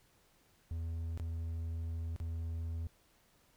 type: tone with dropouts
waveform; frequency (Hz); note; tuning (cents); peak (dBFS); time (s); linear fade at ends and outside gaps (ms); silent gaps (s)
triangle; 82.4; E2; 0; -34; 0.71-2.87; 0; 1.175-1.198 / 2.162-2.201
effects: pink hiss -69 dBFS RMS until 3.56 s